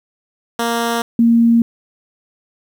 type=tone pair in turn; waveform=10% pulse / sine; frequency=233.1 / 232.3 Hz; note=A#3 / A#3; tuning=0 / -6 cents; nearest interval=unison; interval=6 cents; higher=first; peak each=-8 dBFS; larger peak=neither; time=0.59-1.02 / 1.19-1.62 s; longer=neither; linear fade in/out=2 ms; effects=8-bit